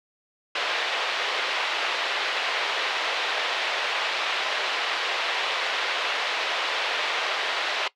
white band-pass noise, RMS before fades -27 dBFS, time 0.55-7.88 s, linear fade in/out 5 ms, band 450 to 3600 Hz, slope 24 dB/octave, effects noise-tail reverb RT60 0.1 s tail -19 dB re dry

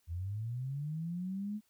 sine linear sweep, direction up, 79.9 to 215.2 Hz, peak -35 dBFS, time 0.07-1.61 s, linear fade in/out 50 ms, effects white hiss -74 dBFS RMS until 1.69 s

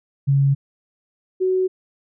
sine tone pair in turn, 138.59 / 372.9 Hz, C#3 / F#4, 0 / +14 cents, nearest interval octave + perfect fourth, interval 1714 cents, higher second, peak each -13 / -16 dBFS, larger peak first, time 0.27-0.55 / 1.4-1.68 s, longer neither, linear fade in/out 20 ms, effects none

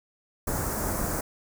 pink band-stop noise, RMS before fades -29 dBFS, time 0.47-1.21 s, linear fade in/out 5 ms, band 1600 to 6400 Hz, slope 24 dB/octave, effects none

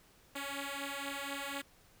5% pulse beating tone pair, 277.2 / 281.3 Hz, C#4 / C#4, 0 / +26 cents, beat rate 4.1 Hz, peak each -30 dBFS, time 0.35-1.62 s, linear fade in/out 10 ms, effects pink hiss -64 dBFS RMS until 2 s

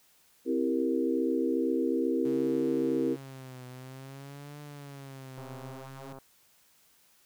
sine chord, C dominant seventh, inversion none, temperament equal, 261.6 / 329.6 / 392 / 466.2 Hz, C4 / E4 / G4 / Bb4, 0 / 0 / 0 / 0 cents, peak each -30 / -30 / -33 / -32 dBFS, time 0.45-3.17 s, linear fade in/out 50 ms
sawtooth tone with vibrato, 136.3 Hz, C#3, 29 cents flat, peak -39 dBFS, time 2.25-6.13 s, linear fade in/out 5 ms, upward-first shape triangle, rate 0.53 Hz, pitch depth 140 cents each way
click train, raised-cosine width 1 ms, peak -33 dBFS, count 109, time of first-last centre 5.38-6.186 s, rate 134 Hz
effects white hiss -64 dBFS RMS until 7.25 s

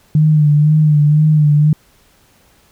sine tone with vibrato, 151.1 Hz, D3, 50 cents sharp, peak -7 dBFS, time 0.15-1.73 s, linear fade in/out 2 ms, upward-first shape sine, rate 2 Hz, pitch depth 43 cents each way, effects pink hiss -52 dBFS RMS until 2.71 s

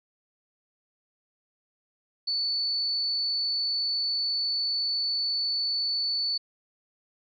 sine tone, 4473 Hz, C#8, 15 cents sharp, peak -25 dBFS, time 2.27-6.38 s, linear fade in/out 10 ms, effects none

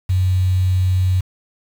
sine tone with quantisation, 92.5 Hz, F#2, in tune, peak -13 dBFS, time 0.09-1.21 s, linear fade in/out 10 ms, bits 6, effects none

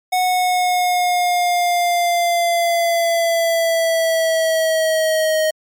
square linear sweep, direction down, 736 to 625 Hz, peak -15 dBFS, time 0.12-5.51 s, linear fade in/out 10 ms, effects MP3 96 kbps

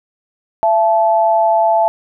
sine tone pair together, 672 / 869.4 Hz, E5 / A5, +33 / -21 cents, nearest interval major third, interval 446 cents, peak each -12 / -13 dBFS, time 0.63-1.88 s, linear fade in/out 0 ms, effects none

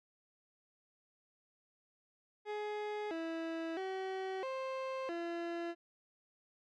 30% pulse tone with pitch steps, 419.7 / 327.8 / 379.9 / 527 / 340.4 Hz, G#4 / E4 / F#4 / C5 / F4, +18 / -10 / +46 / +12 / -44 cents, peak -35 dBFS, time 2.45-5.75 s, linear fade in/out 50 ms, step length 660 ms, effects low-pass 3000 Hz 12 dB/octave

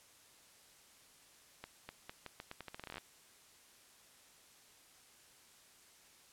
accelerating click train, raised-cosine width 0.3 ms, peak -29 dBFS, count 18, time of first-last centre 1.64-2.981 s, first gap 250 ms, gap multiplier 0.82, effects white hiss -63 dBFS RMS until 6.32 s + low-pass 11000 Hz 12 dB/octave

